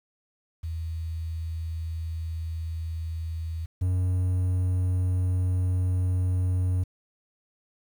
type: tone pair in turn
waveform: sine / triangle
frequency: 81.6 / 91.28 Hz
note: E2 / F#2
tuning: -17 / -23 cents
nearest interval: major second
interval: 194 cents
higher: second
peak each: -29 / -20 dBFS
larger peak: second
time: 0.63-3.66 / 3.81-6.84 s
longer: neither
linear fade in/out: 10 ms
effects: 9-bit